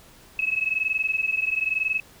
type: tone pair together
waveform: sine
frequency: 2568 / 2589 Hz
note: E7 / E7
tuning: -46 / -32 cents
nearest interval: unison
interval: 14 cents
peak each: -25 dBFS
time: 0.39-2 s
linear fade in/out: 2 ms
effects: pink hiss -51 dBFS RMS until 2.2 s